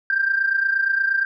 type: tone pair together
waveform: sine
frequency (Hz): 1577 / 1605.5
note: G6 / G6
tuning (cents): +10 / +41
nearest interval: unison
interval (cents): 31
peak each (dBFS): -18 / -23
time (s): 0.1-1.25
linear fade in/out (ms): 2
effects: tanh soft clip ceiling -10 dBFS